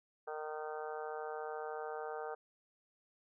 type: harmonic tone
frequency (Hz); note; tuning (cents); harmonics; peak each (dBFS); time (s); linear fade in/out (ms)
153.9; D#3; -19; 3 / 4 / 5 / 6 / 7 / 8 / 9 / 10; -43 / -48 / -45 / -51 / -59 / -50 / -54 / -53; 0.27-2.35; 10
effects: none